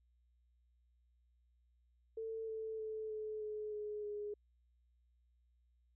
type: tone with pitch steps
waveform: sine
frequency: 446.6 / 441.2 / 435.9 / 430.6 / 425.4 / 420.3 / 415.3 Hz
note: A4 / A4 / A4 / A4 / G#4 / G#4 / G#4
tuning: +26 / +5 / -16 / -37 / +42 / +21 / 0 cents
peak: -40 dBFS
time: 2.17-4.34 s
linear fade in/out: 5 ms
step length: 310 ms
effects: added 60 Hz sine -70 dBFS peak until 5.95 s